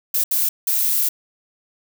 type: noise bursts at uneven times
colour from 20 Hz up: violet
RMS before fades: -19 dBFS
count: 3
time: 0.14-0.24 / 0.31-0.49 / 0.67-1.09 s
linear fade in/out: 5 ms
effects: none